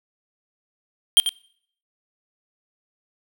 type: tone with echo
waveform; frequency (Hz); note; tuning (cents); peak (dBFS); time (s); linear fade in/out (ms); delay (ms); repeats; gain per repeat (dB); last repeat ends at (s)
square; 3181; G7; +25; -10; 1.17-1.2; 0; 91; 1; -10; 1.291
effects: noise-tail reverb RT60 0.6 s tail -23 dB re dry